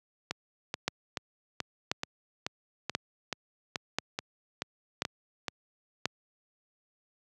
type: two click trains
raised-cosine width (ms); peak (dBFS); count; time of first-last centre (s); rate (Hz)
0.2; -10 / -14; 6 / 13; 0.88-6.056 / 0.31-5.482; 0.966 / 2.32
effects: high-pass 100 Hz 12 dB/octave